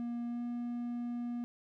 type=tone with pitch glide; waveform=triangle; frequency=237.6 to 239.9 Hz; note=A#3 to A#3; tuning=+33 to +50 cents; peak=-33 dBFS; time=0-1.44 s; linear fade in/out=0 ms; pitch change=+17 cents; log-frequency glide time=0.27-0.42 s; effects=none